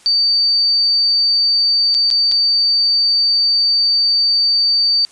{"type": "tone with dropouts", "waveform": "sine", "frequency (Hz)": 4604, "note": "D8", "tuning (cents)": -35, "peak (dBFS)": -11, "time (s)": [0.06, 5.05], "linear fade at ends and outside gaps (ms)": 0, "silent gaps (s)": [[1.943, 1.948], [2.103, 2.111], [2.315, 2.32]], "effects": ["white hiss -47 dBFS RMS until 5.11 s", "resampled to 22050 Hz"]}